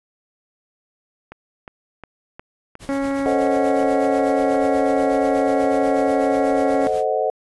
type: click train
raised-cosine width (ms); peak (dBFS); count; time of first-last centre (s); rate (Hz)
0.5; -21; 10; 1.32-4.546; 2.79
type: noise with tremolo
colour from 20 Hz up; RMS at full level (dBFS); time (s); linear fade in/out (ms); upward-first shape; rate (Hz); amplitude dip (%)
pink; -37; 2.79-7.05; 50; sine; 8.2; 60
type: harmonic tone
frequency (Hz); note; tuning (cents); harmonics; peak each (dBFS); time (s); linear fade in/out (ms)
275.9; C#4; -8; 1 / 2 / 3 / 4 / 5 / 6 / 7 / 8; -21 / -25 / -32 / -36 / -36 / -40 / -39 / -41; 2.89-6.87; 0
type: chord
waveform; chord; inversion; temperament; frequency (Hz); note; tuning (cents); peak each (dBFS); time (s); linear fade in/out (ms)
sine; A diminished seventh; none; equal; 440 / 523.3 / 622.3 / 740; A4 / C5 / Eb5 / Gb5; 0 / 0 / 0 / 0; -23; 3.26-7.3; 0
effects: resampled to 24000 Hz